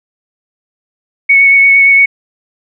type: tone with vibrato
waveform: sine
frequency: 2217 Hz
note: C#7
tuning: in tune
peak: -3 dBFS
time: 1.29-2.06 s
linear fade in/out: 10 ms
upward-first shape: triangle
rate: 8.7 Hz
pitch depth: 16 cents each way
effects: none